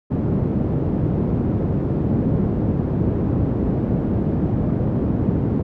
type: band-pass noise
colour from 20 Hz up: pink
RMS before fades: -20 dBFS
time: 0.1-5.63 s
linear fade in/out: 20 ms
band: 100 to 300 Hz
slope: 12 dB/octave
effects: none